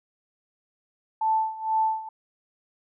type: tone with tremolo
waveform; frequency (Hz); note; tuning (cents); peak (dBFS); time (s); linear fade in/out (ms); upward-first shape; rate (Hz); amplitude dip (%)
sine; 880; A5; 0; -19; 1.21-2.09; 5; sine; 2.1; 85
effects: none